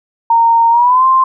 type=tone with pitch glide; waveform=sine; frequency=923 to 1048.1 Hz; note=A#5 to C6; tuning=-17 to +3 cents; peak=-6 dBFS; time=0.3-1.24 s; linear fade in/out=5 ms; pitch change=+220 cents; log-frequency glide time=0.7-1.05 s; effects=none